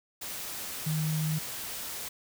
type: tone in noise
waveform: sine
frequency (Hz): 155.8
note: D#3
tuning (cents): +3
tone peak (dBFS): -27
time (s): 0.86-1.39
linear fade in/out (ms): 10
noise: white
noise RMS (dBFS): -38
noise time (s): 0.21-2.09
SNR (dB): +8
effects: none